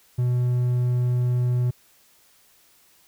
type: tone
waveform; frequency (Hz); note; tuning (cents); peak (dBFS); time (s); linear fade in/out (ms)
triangle; 123.47; B2; 0; -17; 0.18-1.71; 10
effects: white hiss -58 dBFS RMS until 3.07 s